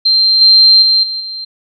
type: tone with level steps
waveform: sine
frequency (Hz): 4152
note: C8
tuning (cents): -14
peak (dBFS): -7 / -3 / -7 / -17 / -21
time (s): 0.05-1.45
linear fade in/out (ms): 10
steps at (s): 0.41 / 0.82 / 1.03 / 1.2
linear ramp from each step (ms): 5
effects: none